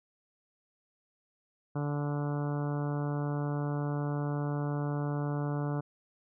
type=harmonic tone; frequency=145.5 Hz; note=D3; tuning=16 cents flat; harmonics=1 / 2 / 3 / 4 / 5 / 6 / 7 / 8 / 9 / 10; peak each=-31 / -37 / -41 / -43 / -45 / -47 / -48 / -49 / -50 / -51 dBFS; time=1.75-5.81 s; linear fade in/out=10 ms; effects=none